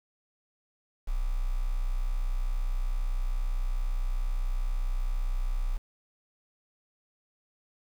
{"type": "tone", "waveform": "triangle", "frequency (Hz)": 31.16, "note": "B0", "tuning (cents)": 16, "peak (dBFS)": -22, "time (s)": [1.07, 5.78], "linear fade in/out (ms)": 20, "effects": ["tanh soft clip ceiling -23 dBFS", "8-bit"]}